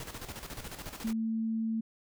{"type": "noise with tremolo", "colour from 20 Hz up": "pink", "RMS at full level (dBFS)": -41, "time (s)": [0, 1.13], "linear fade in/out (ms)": 2, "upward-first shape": "square", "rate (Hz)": 14, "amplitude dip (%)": 60}
{"type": "tone", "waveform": "sine", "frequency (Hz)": 223.6, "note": "A3", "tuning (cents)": 28, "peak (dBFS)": -29, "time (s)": [1.04, 1.81], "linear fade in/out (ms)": 10}
{"effects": []}